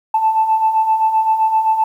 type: beating tone pair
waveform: sine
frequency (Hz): 874 / 881.7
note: A5 / A5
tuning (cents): -12 / +3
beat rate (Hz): 7.7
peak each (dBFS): -19 / -12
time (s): 0.14-1.84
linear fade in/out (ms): 5
effects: tanh soft clip ceiling -5 dBFS + 8-bit